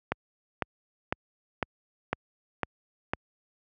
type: click train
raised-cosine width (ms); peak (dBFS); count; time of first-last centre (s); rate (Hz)
0.5; -11; 7; 0.12-3.135; 1.99
effects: high-pass 60 Hz 12 dB/octave